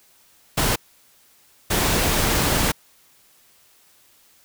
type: noise bursts at uneven times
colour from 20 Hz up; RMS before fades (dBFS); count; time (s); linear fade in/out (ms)
pink; -20; 2; 0.57-0.76 / 1.7-2.72; 10
effects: white hiss -56 dBFS RMS until 4.44 s